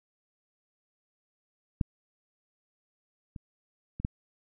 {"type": "clicks", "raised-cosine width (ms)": 5, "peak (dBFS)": [-13, -28, -25, -15], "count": 4, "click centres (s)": [1.812, 3.362, 4, 4.049], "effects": []}